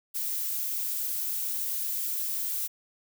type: noise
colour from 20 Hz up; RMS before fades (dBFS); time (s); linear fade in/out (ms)
violet; -31; 0.14-2.68; 20
effects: none